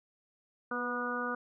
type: harmonic tone with a mistuned harmonic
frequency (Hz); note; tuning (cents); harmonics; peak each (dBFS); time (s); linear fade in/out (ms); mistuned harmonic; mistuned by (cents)
243.7; B3; -23; 1 / 2 / 3 / 4 / 5 / 6; -39 / -39 / -45 / -43 / -37 / -37; 0.71-1.35; 5; 2; +19
effects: none